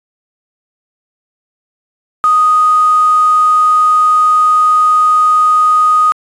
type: tone with quantisation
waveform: sine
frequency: 1244.5 Hz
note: D#6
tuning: in tune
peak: -6 dBFS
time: 2.24-6.12 s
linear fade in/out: 0 ms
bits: 4
effects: resampled to 22050 Hz